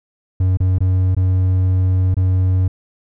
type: tone with dropouts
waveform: triangle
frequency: 92.8 Hz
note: F#2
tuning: 6 cents sharp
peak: -10 dBFS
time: 0.4-2.68 s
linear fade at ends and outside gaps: 5 ms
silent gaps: 0.572-0.602 / 0.785-0.805 / 1.149-1.166 / 2.144-2.167 s
effects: none